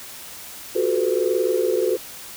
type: tone cluster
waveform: sine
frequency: 357.6 / 378.8 / 435.5 / 502 Hz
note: F4 / F#4 / A4 / B4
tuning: +41 / +41 / -18 / +28 cents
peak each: -23 dBFS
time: 0.75-1.97 s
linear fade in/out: 10 ms
effects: tanh soft clip ceiling -8 dBFS + white hiss -38 dBFS RMS until 2.36 s